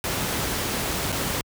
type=noise with dropouts; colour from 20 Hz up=pink; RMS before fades=-26 dBFS; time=0.04-1.41 s; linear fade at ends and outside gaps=1 ms; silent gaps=1.12-1.125 s; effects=high-pass 60 Hz 12 dB/octave